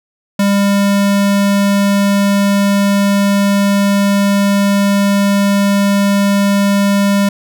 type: tone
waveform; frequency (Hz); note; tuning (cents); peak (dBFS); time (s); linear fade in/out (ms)
square; 200; G3; +35; -10; 0.39-7.29; 5
effects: none